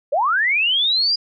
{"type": "linear sweep", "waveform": "sine", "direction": "up", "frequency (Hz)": [512, 4914], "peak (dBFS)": -15, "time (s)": [0.12, 1.16], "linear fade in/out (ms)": 10, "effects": []}